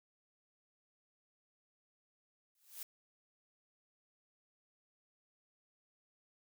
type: noise with exponential growth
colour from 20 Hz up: blue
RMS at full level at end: -42 dBFS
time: 2.55-2.83 s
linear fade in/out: 2 ms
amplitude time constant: 60 ms
effects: none